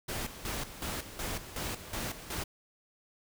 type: noise with tremolo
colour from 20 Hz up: pink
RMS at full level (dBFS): -36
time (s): 0.08-2.44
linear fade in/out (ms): 10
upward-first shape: square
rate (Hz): 2.7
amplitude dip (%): 70
effects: none